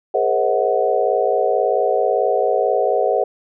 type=tone cluster; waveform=sine; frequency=411.4 / 469.6 / 534 / 638 / 740 Hz; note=G#4 / A#4 / C5 / D#5 / F#5; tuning=-16 / +13 / +35 / +43 / 0 cents; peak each=-21 dBFS; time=0.14-3.24 s; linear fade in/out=5 ms; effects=none